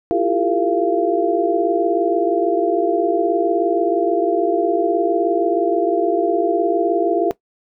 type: tone cluster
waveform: sine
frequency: 331.7 / 351.1 / 397.8 / 454.2 / 685 Hz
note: E4 / F4 / G4 / A#4 / F5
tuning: +11 / +9 / +25 / -45 / -34 cents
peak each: -21 dBFS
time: 0.11-7.31 s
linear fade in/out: 0 ms
effects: noise-tail reverb RT60 0.1 s tail -17 dB re dry